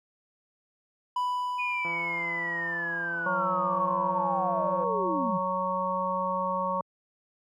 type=tone with exponential decay; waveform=triangle; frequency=991 Hz; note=B5; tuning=6 cents sharp; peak=-23 dBFS; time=1.16-4.8 s; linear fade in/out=5 ms; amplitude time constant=790 ms
type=linear sweep; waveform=sine; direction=down; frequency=2481 to 159.1 Hz; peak=-29 dBFS; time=1.58-5.39 s; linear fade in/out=20 ms
type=click train; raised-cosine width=1 ms; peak=-27 dBFS; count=509; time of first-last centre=1.85-4.838 s; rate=170 Hz
type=harmonic tone; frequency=185 Hz; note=F#3; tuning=in tune; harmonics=1 / 3 / 5 / 6; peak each=-36 / -32 / -31 / -30 dBFS; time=3.26-6.81 s; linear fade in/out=2 ms
effects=high-pass 100 Hz 12 dB/octave